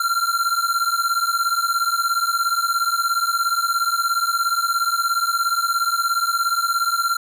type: beating tone pair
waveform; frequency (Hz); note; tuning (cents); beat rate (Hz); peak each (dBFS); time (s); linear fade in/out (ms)
square; 1365 / 1382; F6 / F6; -40 / -19; 17; -22; 0-7.17; 5
effects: none